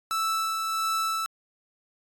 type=tone with tremolo; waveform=45% pulse; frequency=1318.5 Hz; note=E6; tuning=in tune; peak=-24 dBFS; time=0.11-1.26 s; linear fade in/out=0 ms; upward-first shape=sine; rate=1.5 Hz; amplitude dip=30%; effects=AAC 64 kbps